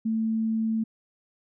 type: tone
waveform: sine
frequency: 222.4 Hz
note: A3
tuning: 19 cents sharp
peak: -23 dBFS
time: 0.05-0.84 s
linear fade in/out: 10 ms
effects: none